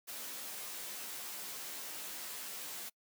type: noise with comb filter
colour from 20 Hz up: white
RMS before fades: -44 dBFS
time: 0.07-2.9 s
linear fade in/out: 20 ms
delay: 14 ms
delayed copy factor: +0.8
effects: noise-tail reverb RT60 0.1 s tail -26 dB re dry + high-pass 200 Hz 12 dB/octave